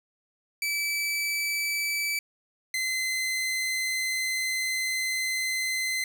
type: tone pair in turn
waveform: sawtooth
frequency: 2308 / 2056 Hz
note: D7 / C7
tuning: -31 / -31 cents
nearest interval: major second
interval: 200 cents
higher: first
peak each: -23 dBFS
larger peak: neither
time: 0.62-2.19 / 2.74-6.04 s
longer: second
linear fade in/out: 2 ms
effects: none